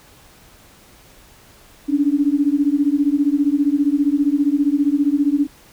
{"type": "beating tone pair", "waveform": "sine", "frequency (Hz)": [280, 295], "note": ["C#4", "D4"], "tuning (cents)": [18, 8], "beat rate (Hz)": 15, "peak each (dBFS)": -17, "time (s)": [1.88, 5.47], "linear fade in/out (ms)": 20, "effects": ["pink hiss -48 dBFS RMS until 5.72 s"]}